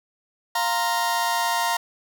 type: chord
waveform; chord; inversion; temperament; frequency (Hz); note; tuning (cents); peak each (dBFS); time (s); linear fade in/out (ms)
sawtooth; F suspended fourth; none; just; 698.5 / 931.3 / 1047.7; F5 / Bb5 / C6; 0 / -2 / +2; -23 / -19 / -25; 0.55-1.77; 5
effects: none